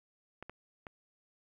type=clicks; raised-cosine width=0.5 ms; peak=-29 dBFS; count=3; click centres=0.426 / 0.496 / 0.868 s; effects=10-bit